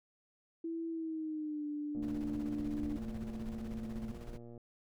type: tone with pitch glide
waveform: sine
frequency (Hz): 330 to 295.7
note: E4 to D4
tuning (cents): +2 to +12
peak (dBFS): -36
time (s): 0.64-2.97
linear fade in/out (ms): 5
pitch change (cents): -190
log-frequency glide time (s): 0.89-1.66
type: click train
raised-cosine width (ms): 2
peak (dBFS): -39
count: 311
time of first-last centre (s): 1.95-4.577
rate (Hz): 118
type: tone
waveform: sine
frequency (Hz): 221.4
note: A3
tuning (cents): +11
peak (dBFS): -40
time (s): 1.96-4.12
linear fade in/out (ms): 10
type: noise with tremolo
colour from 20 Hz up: brown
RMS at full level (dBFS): -44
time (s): 2.02-4.38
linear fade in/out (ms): 10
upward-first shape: square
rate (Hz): 16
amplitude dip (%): 55
effects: none